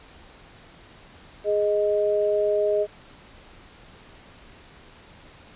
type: tone pair together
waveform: sine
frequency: 414.8 / 622.3 Hz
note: G#4 / D#5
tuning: -2 / 0 cents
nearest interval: perfect fifth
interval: 702 cents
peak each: -22 dBFS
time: 1.44-2.87 s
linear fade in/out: 50 ms
effects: pink hiss -49 dBFS RMS until 5.55 s + resampled to 8000 Hz